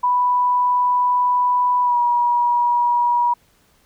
sine tone with pitch glide, 987.8 to 962.5 Hz, B5 to B5, 0 to -45 cents, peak -14 dBFS, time 0.03-3.34 s, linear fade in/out 10 ms, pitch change -45 cents, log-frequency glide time 1.82-1.98 s, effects pink hiss -58 dBFS RMS until 3.85 s

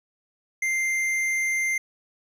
triangle tone with tanh clipping, 2093 Hz, C7, in tune, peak -24 dBFS, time 0.62-1.78 s, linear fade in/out 5 ms, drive 15 dB, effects none

